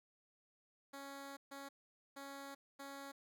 10% pulse tone bursts at uneven times, 277.2 Hz, C#4, in tune, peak -40 dBFS, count 4, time 0.93-1.37 / 1.51-1.69 / 2.16-2.55 / 2.79-3.12 s, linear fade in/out 10 ms, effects none

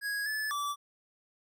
square tone with pitch steps, 1657 / 1732 / 1158 Hz, G#6 / A6 / D6, -4 / -28 / -25 cents, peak -32 dBFS, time 0.01-0.76 s, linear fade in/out 50 ms, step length 250 ms, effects none

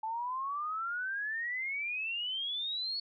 sine exponential sweep, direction up, 867 to 4444 Hz, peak -33 dBFS, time 0.03-3 s, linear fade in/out 5 ms, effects none

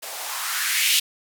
violet noise with band-pass filter sweep, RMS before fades -24 dBFS, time 0.02-1 s, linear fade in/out 10 ms, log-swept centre 510 to 3100 Hz, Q 2.6, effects none

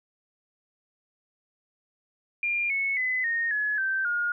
sine tone with pitch steps, 2400 / 2201 / 2018 / 1850.7 / 1697.1 / 1556.2 / 1427 Hz, D7 / C#7 / B6 / A#6 / G#6 / G6 / F6, +37 / -13 / +37 / -13 / +37 / -13 / +37 cents, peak -24 dBFS, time 2.43-4.32 s, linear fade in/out 2 ms, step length 270 ms, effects none

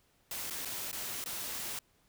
white noise with dropouts, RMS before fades -39 dBFS, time 0.31-1.79 s, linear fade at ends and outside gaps 2 ms, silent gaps 0.5-0.507 / 0.65-0.655 / 0.915-0.928 / 1.241-1.259 s, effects pink hiss -70 dBFS RMS until 2.08 s

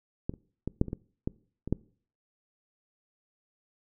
clicks, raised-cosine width 3 ms, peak -17 / -30 / -18 / -10 / -25 / -20 / -16 / -23 / -12 dBFS, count 9, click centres 0.295 / 0.338 / 0.676 / 0.814 / 0.883 / 0.931 / 1.275 / 1.676 / 1.726 s, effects noise-tail reverb RT60 0.5 s tail -23 dB re dry

